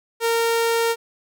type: tone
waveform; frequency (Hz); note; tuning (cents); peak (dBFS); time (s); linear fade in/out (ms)
sawtooth; 461; A#4; -19; -14; 0.2-0.96; 50
effects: none